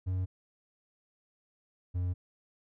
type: tone pair in turn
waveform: triangle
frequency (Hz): 92.5 / 89.71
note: F#2 / F2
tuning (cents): 0 / +47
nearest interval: minor second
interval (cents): 53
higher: first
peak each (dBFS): -27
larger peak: neither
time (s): 0.06-0.26 / 1.94-2.14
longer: neither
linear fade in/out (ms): 20
effects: none